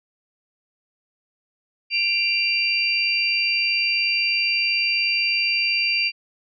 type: tone cluster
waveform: sine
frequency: 2368 / 2764 / 4703 Hz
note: D7 / F7 / D8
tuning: +14 / -19 / +2 cents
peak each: -23 dBFS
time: 1.9-6.12 s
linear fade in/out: 50 ms
effects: none